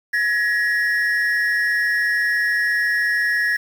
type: ring-modulated tone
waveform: triangle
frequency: 1787 Hz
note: A6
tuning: 26 cents sharp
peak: -12 dBFS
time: 0.13-3.57 s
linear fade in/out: 10 ms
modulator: 110 Hz
effects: 7-bit